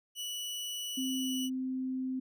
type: tone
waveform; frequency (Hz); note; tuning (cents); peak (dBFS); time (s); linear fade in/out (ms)
sawtooth; 2950; F#7; -6; -33; 0.15-1.5; 50
type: tone with pitch glide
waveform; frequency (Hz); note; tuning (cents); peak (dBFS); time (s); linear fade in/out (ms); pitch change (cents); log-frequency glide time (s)
sine; 261.6 to 259.3; C4 to C4; 0 to -15; -32; 0.97-2.2; 10; -15; 1.18-1.35
effects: none